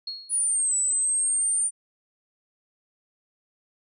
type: tone with exponential decay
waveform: sine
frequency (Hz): 4308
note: C8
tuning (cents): +50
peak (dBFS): -28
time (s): 0.07-0.53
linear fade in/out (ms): 5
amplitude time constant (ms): 98
type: linear two-way sweep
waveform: sine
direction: down then up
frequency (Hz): 9840 to 7900 to 9110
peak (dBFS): -21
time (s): 0.29-1.71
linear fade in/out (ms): 50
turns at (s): 0.76
effects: none